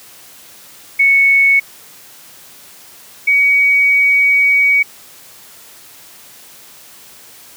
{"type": "tone pair in turn", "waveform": "sine", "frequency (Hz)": [2214, 2255], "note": ["C#7", "C#7"], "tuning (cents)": [-3, 29], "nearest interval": "unison", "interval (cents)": 32, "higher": "second", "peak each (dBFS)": [-7, -8], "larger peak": "first", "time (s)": [[0.99, 1.6], [3.27, 4.83]], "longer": "second", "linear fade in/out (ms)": 10, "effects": ["white hiss -40 dBFS RMS until 7.56 s", "high-pass 80 Hz 12 dB/octave"]}